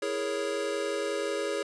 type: chord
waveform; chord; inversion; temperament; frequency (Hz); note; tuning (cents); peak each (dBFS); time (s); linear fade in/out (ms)
square; A# half-diminished seventh; second; equal; 329.6 / 415.3 / 466.2 / 554.4; E4 / G#4 / A#4 / C#5; 0 / 0 / 0 / 0; -39 / -33 / -38 / -34; 0.02-1.63; 5
effects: resampled to 22050 Hz